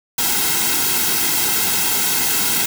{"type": "noise with comb filter", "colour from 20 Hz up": "white", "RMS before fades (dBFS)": -18, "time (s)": [0.18, 2.66], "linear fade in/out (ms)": 5, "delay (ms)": 1.7, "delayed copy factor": -0.8, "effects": []}